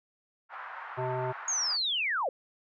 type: band-pass noise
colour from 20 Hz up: white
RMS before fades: -42 dBFS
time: 0.49-1.78 s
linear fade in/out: 50 ms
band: 840 to 1500 Hz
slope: 24 dB/octave
type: harmonic tone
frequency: 127.6 Hz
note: C3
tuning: 43 cents flat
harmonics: 1 / 3 / 5 / 7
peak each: -35 / -35 / -35 / -35 dBFS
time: 0.97-1.33 s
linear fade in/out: 20 ms
type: linear sweep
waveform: sine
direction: down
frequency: 6700 to 466.2 Hz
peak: -27 dBFS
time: 1.48-2.29 s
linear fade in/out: 2 ms
effects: none